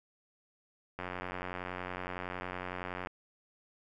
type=click train; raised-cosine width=0.5 ms; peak=-23 dBFS; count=190; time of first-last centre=0.99-3.071 s; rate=90.8 Hz; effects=none